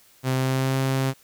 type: tone with pitch glide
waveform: sawtooth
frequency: 130.4 to 133.29 Hz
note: C3 to C3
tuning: -5 to +32 cents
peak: -17 dBFS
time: 0.23-1.14 s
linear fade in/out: 50 ms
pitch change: +37 cents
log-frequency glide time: 0.34-0.76 s
effects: white hiss -56 dBFS RMS until 1.23 s